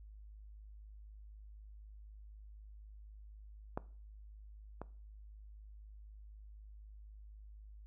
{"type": "clicks", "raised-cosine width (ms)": 1, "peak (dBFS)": [-23, -29], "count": 2, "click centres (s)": [3.775, 4.816], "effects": ["noise-tail reverb RT60 0.4 s tail -19 dB re dry", "added 52 Hz sine -51 dBFS peak until 7.86 s"]}